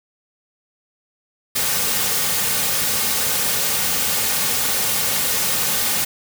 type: noise with comb filter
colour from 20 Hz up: white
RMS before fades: -20 dBFS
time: 1.55-6.05 s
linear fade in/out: 10 ms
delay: 3 ms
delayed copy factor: -0.5
effects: none